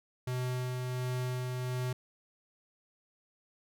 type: tone with tremolo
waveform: square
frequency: 126.2 Hz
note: B2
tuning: 38 cents sharp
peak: -32 dBFS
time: 0.27-1.93 s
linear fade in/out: 5 ms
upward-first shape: sine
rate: 1.4 Hz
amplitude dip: 25%
effects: none